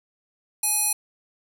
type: tone with band-pass filter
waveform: square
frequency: 837 Hz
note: G#5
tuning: 13 cents sharp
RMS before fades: -23 dBFS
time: 0.63-0.93 s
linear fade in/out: 5 ms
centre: 11000 Hz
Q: 3.1
effects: none